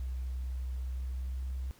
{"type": "tone with pitch glide", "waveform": "sine", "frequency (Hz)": [63.6, 64.86], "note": ["C2", "C2"], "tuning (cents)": [-48, -15], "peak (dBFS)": -32, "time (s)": [0, 1.71], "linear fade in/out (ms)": 0, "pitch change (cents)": 33, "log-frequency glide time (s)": [0.89, 1.49], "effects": ["tanh soft clip ceiling -30 dBFS", "pink hiss -61 dBFS RMS until 1.79 s"]}